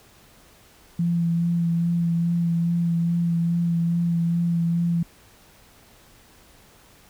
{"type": "tone with vibrato", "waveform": "sine", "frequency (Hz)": 169.7, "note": "F3", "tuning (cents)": -49, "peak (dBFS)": -19, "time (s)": [0.99, 5.03], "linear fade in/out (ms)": 5, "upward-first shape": "sine", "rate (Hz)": 2.4, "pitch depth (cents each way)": 17, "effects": ["pink hiss -53 dBFS RMS until 7.09 s"]}